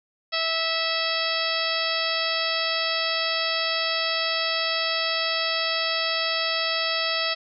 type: harmonic tone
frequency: 654 Hz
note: E5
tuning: 14 cents flat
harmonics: 1 / 2 / 3 / 4 / 5 / 6 / 7 / 8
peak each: -31 / -31 / -31 / -31 / -31 / -31 / -31 / -31 dBFS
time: 0.32-7.35 s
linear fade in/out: 20 ms
effects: none